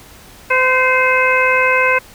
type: harmonic tone with a mistuned harmonic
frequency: 513 Hz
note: C5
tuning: 34 cents flat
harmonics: 1 / 2 / 3 / 4 / 5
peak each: -17 / -17 / -17 / -17 / -17 dBFS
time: 0.5-1.99 s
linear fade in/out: 10 ms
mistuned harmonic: 4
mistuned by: +39 cents
effects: pink hiss -41 dBFS RMS until 2.14 s